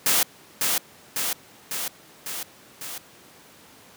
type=noise with echo; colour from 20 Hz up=white; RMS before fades=-20 dBFS; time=0.06-0.23 s; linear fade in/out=2 ms; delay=550 ms; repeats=5; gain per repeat=-3 dB; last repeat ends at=2.98 s; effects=pink hiss -50 dBFS RMS until 3.96 s + high-pass 150 Hz 12 dB/octave